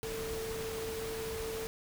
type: tone in noise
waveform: sine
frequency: 446.5 Hz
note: A4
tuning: 25 cents sharp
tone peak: -37 dBFS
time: 0.03-1.67 s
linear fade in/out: 0 ms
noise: pink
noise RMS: -42 dBFS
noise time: 0.03-1.67 s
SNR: +2 dB
effects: none